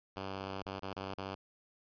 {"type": "tone with dropouts", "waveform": "5% pulse", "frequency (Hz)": 96.5, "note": "G2", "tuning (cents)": -27, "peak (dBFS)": -28, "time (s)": [0.16, 1.35], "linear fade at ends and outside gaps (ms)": 5, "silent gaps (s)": [[0.625, 0.659], [0.795, 0.823], [0.932, 0.964], [1.141, 1.179]], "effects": ["resampled to 11025 Hz"]}